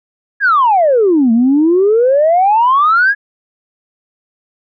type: exponential two-way sweep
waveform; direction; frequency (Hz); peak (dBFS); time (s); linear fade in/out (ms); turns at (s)
sine; down then up; 1700 to 221.9 to 1700; -6; 0.4-3.15; 50; 1.32
effects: tanh soft clip ceiling -3 dBFS